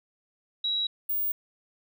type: tone pair in turn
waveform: sine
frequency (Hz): 3875 / 15500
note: B7 / B9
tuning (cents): -34 / -34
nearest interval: 2 octaves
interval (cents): 2400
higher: second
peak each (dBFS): -25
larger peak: neither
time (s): 0.64-0.87 / 1.09-1.32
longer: neither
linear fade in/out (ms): 5
effects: none